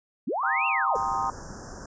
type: linear two-way sweep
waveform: sine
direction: up then down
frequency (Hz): 166.6 to 2783 to 370.1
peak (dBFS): -25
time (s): 0.27-0.97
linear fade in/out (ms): 10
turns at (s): 0.67
type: chord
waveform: sine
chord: C minor seventh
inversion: second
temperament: equal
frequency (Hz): 784 / 932.3 / 1046.5 / 1244.5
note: G5 / Bb5 / C6 / Eb6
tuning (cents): 0 / 0 / 0 / 0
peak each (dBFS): -30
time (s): 0.43-1.3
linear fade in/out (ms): 2
type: band-stop noise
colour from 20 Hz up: pink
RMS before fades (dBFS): -40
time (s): 0.95-1.86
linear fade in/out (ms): 5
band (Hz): 1700 to 5200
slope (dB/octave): 96
effects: resampled to 16000 Hz